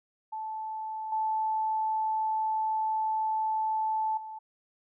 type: tone with level steps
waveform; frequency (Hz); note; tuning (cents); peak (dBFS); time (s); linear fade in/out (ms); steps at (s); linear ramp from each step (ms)
sine; 874; A5; -12; -33 / -26 / -38; 0.32-4.39; 10; 1.12 / 4.17; 5
effects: none